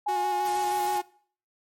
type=tone; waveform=sine; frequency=830.6 Hz; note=G#5; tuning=in tune; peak=-24 dBFS; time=0.06-1.01 s; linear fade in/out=10 ms
type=tone with vibrato; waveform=sawtooth; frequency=363.6 Hz; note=F#4; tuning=30 cents flat; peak=-28 dBFS; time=0.08-1.02 s; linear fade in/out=10 ms; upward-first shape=square; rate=6.3 Hz; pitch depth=23 cents each way
type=noise; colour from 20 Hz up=white; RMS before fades=-40 dBFS; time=0.45-0.98 s; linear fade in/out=2 ms
effects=noise-tail reverb RT60 0.5 s tail -21 dB re dry + MP3 64 kbps